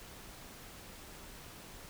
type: silence
effects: pink hiss -51 dBFS RMS until 1.89 s